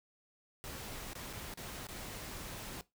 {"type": "noise with dropouts", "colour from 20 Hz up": "pink", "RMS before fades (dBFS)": -45, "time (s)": [0.64, 2.81], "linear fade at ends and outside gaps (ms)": 0, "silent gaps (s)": [[1.133, 1.153], [1.329, 1.333], [1.539, 1.574], [1.869, 1.887]], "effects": ["noise-tail reverb RT60 0.2 s tail -19 dB re dry"]}